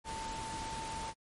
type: tone in noise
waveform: sine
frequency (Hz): 892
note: A5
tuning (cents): +23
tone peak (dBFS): -40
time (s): 0.04-1.14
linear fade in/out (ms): 50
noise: pink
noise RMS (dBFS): -43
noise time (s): 0.04-1.14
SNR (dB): 0
effects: MP3 48 kbps